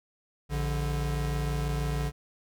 square tone pair together, 57.28 / 145.5 Hz, A#1 / D3, -30 / -16 cents, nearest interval octave + major third, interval 1614 cents, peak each -31 / -31 dBFS, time 0.49-2.12 s, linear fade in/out 50 ms, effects none

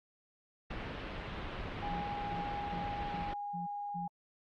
pink low-pass noise, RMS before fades -41 dBFS, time 0.7-3.34 s, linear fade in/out 10 ms, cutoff 3400 Hz, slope 24 dB/octave
sine tone, 818 Hz, G#5, 26 cents flat, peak -37 dBFS, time 1.82-4.08 s, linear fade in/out 5 ms
sine tone bursts, 174.61 Hz, F3, in tune, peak -40 dBFS, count 6, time 1.89-4.08 s, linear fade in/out 20 ms, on 140 ms, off 270 ms
effects Opus 48 kbps

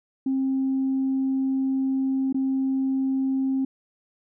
sine tone with dropouts, 266.4 Hz, C4, 31 cents sharp, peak -20 dBFS, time 0.26-3.65 s, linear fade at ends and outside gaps 5 ms, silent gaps 2.327-2.344 s, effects tanh soft clip ceiling -17 dBFS

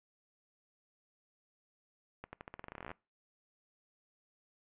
accelerating click train, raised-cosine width 0.5 ms, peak -29 dBFS, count 19, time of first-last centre 2.24-2.915 s, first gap 90 ms, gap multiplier 0.88, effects noise-tail reverb RT60 0.3 s tail -23 dB re dry + resampled to 8000 Hz

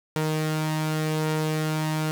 sawtooth tone pair together, 155.69 / 466.2 Hz, D#3 / A#4, +1 / 0 cents, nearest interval octave + perfect fifth, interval 1899 cents, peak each -20 / -30 dBFS, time 0.16-2.11 s, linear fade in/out 0 ms, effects none

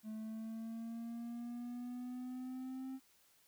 triangle exponential sweep, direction up, 216 to 264.9 Hz, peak -40 dBFS, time 0.03-3 s, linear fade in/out 50 ms, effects white hiss -70 dBFS RMS until 3.47 s

